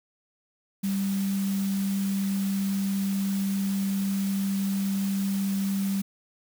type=tone in noise; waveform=sine; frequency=196 Hz; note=G3; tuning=in tune; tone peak=-24 dBFS; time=0.83-6.02 s; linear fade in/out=10 ms; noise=white; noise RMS=-40 dBFS; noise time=0.83-6.02 s; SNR=+13 dB; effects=none